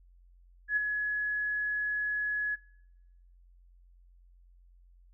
sine tone with ADSR envelope, 1690 Hz, G#6, 30 cents sharp, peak -23 dBFS, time 0.68-2.56 s, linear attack 86 ms, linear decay 15 ms, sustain -6 dB, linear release 20 ms, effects noise-tail reverb RT60 0.9 s tail -25 dB re dry + added 44 Hz sine -56 dBFS peak until 5.13 s

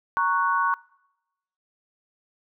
sine chord, F# major, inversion first, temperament equal, 932.3 / 1108.7 / 1480 Hz, A#5 / C#6 / F#6, 0 / 0 / 0 cents, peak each -26 / -22 / -26 dBFS, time 0.17-0.74 s, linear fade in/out 0 ms, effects noise-tail reverb RT60 0.9 s tail -24 dB re dry

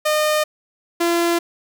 sawtooth tone pair in turn, 610 / 341.3 Hz, D#5 / F4, -34 / -40 cents, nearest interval minor seventh, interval 1006 cents, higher first, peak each -12 dBFS, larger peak neither, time 0.05-0.44 / 1-1.39 s, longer neither, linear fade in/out 10 ms, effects none

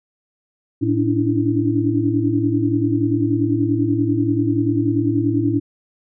sine tone cluster, 111.9 / 284.2 / 294.5 / 331.3 Hz, A2 / C#4 / D4 / E4, +30 / +43 / +5 / +9 cents, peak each -21 dBFS, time 0.81-5.6 s, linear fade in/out 20 ms, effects none

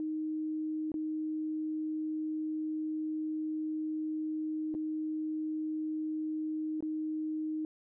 sine tone with dropouts, 311.1 Hz, D#4, in tune, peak -32 dBFS, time 0-7.65 s, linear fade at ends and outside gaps 1 ms, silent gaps 0.918-0.941 / 4.742-4.749 / 6.806-6.825 s, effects none

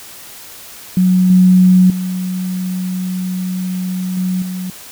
sine tone with level steps, 183.9 Hz, F#3, 10 cents flat, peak -8 / -5 / -17 / -14 / -20 dBFS, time 0.97-4.7 s, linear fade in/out 2 ms, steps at 1.3 / 1.9 / 4.17 / 4.42 s, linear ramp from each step 2 ms, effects white hiss -35 dBFS RMS until 4.91 s

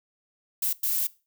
violet noise bursts at uneven times, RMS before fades -26 dBFS, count 2, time 0.62-0.73 / 0.83-1.07 s, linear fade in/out 5 ms, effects noise-tail reverb RT60 0.3 s tail -20 dB re dry

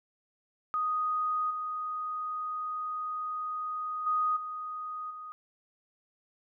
sine tone with level steps, 1244.5 Hz, D#6, in tune, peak -27 / -32 / -25 / -35 / -40 dBFS, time 0.74-5.32 s, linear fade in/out 0 ms, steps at 1.5 / 4.06 / 4.36 / 5.1 s, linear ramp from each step 10 ms, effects none

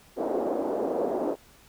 white band-pass noise, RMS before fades -28 dBFS, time 0.16-1.36 s, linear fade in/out 50 ms, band 290 to 620 Hz, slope 24 dB/octave, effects pink hiss -56 dBFS RMS until 1.68 s

